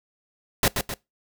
pink noise with echo, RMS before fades -19 dBFS, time 0.63-0.68 s, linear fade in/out 2 ms, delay 130 ms, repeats 2, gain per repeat -6 dB, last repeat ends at 0.94 s, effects noise-tail reverb RT60 0.2 s tail -22 dB re dry

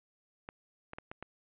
clicks, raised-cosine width 0.5 ms, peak -27 dBFS, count 5, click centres 0.489 / 0.934 / 0.985 / 1.115 / 1.226 s, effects resampled to 8000 Hz

